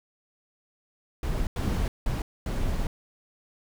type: noise bursts at uneven times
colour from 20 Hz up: brown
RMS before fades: -27 dBFS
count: 4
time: 1.23-1.47 / 1.56-1.88 / 2.06-2.22 / 2.46-2.87 s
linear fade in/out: 2 ms
effects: none